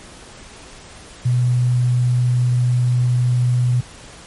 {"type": "tone with quantisation", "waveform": "sine", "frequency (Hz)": 123.47, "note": "B2", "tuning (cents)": 0, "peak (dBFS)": -13, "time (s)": [1.25, 3.81], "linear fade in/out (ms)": 10, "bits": 7, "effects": ["pink hiss -40 dBFS RMS until 4.26 s", "MP3 48 kbps"]}